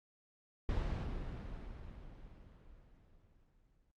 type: noise with exponential decay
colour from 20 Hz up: brown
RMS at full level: -34 dBFS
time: 0.69-3.91 s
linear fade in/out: 1 ms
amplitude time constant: 700 ms
effects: low-pass 4000 Hz 12 dB/octave + Opus 48 kbps